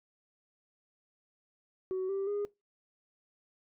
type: tone with pitch steps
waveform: sine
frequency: 374.6 / 391.2 / 409.7 Hz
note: F#4 / G4 / G#4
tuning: +21 / -4 / -24 cents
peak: -29 dBFS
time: 1.91-2.45 s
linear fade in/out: 0 ms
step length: 180 ms
effects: noise-tail reverb RT60 0.2 s tail -22 dB re dry + tanh soft clip ceiling -29 dBFS